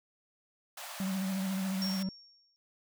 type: high-pass noise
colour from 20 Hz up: pink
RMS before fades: -44 dBFS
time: 0.77-2.03 s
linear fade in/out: 5 ms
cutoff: 570 Hz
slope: 96 dB/octave
type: tone with vibrato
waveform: triangle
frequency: 191 Hz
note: G3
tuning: 45 cents flat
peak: -29 dBFS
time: 1-2.09 s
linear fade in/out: 2 ms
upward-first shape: sine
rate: 14 Hz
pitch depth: 37 cents each way
type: tone with exponential decay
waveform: sine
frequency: 5520 Hz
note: F8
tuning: 21 cents flat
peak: -32 dBFS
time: 1.82-2.56 s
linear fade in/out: 0 ms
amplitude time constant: 160 ms
effects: none